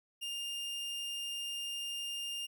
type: tone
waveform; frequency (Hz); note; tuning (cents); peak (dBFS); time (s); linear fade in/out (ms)
40% pulse; 2811; F7; +11; -36; 0.21-2.47; 20
effects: none